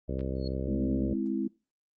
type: harmonic tone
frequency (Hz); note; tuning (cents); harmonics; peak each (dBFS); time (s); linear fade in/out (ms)
65.9; C2; +13; 1 / 2 / 3 / 4 / 5 / 6 / 7 / 8 / 9; -34 / -37 / -39 / -40 / -41 / -42 / -42 / -43 / -44; 0.08-1.14; 10
type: clicks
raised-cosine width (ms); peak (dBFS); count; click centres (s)
0.3; -37; 2; 0.193 / 0.208
type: tone with exponential growth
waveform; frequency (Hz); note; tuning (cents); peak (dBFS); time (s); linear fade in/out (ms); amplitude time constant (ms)
sine; 4323; C#8; -44; -39; 0.35-0.48; 5; 28
type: chord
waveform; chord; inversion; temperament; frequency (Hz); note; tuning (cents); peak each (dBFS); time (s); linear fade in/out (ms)
sine; Ab augmented; none; equal; 207.7 / 261.6 / 329.6; Ab3 / C4 / E4; 0 / 0 / 0; -32; 0.67-1.48; 10
effects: noise-tail reverb RT60 0.3 s tail -24 dB re dry + Opus 48 kbps